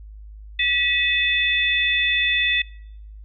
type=tone cluster; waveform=sine; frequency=1944 / 2566 / 3523 Hz; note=B6 / E7 / A7; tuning=-28 / -47 / +1 cents; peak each=-22 dBFS; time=0.59-2.62 s; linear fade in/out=5 ms; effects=noise-tail reverb RT60 0.8 s tail -26 dB re dry + added 52 Hz sine -37 dBFS peak until 3.24 s